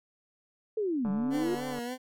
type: linear two-way sweep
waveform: sine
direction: down then up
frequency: 450 to 187.4 to 366.3 Hz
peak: -27 dBFS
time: 0.77-1.55 s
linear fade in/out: 5 ms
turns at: 1.1 s
type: click train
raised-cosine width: 1 ms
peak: -28 dBFS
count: 108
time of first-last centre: 1.05-1.788 s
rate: 145 Hz
type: tone with vibrato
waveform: 20% pulse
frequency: 246.9 Hz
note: B3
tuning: in tune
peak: -29 dBFS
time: 1.3-1.98 s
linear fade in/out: 50 ms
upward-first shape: sine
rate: 3.4 Hz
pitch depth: 66 cents each way
effects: none